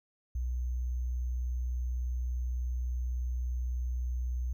sine tone with sample-and-hold, 61.74 Hz, B1, in tune, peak -30 dBFS, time 0.35-4.53 s, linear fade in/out 5 ms, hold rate 6300 Hz, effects none

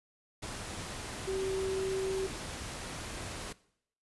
sine tone in noise, 382.8 Hz, G4, 41 cents flat, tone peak -31 dBFS, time 1.27-2.27 s, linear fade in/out 10 ms, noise pink, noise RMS -41 dBFS, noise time 0.42-3.53 s, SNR +7 dB, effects noise-tail reverb RT60 0.7 s tail -20 dB re dry + resampled to 24000 Hz

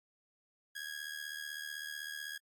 sawtooth tone with amplitude modulation, 1651 Hz, G#6, 11 cents flat, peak -34 dBFS, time 0.75-2.38 s, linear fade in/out 10 ms, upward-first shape sine, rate 75.9 Hz, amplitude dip 75%, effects AAC 64 kbps

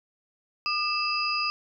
sine tone cluster, 1207 / 2637 / 4917 Hz, D6 / E7 / D#8, +47 / 0 / -21 cents, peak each -29 dBFS, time 0.66-1.5 s, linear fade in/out 0 ms, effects none

